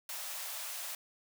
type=high-pass noise; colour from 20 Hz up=white; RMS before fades=-41 dBFS; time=0.09-0.95 s; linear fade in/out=2 ms; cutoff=530 Hz; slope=96 dB/octave; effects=none